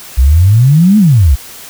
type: exponential two-way sweep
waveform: sine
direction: up then down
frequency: 59.6 to 220 to 59.6 Hz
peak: -3 dBFS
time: 0.17-1.36 s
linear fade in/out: 20 ms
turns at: 0.98 s
effects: white hiss -31 dBFS RMS until 1.69 s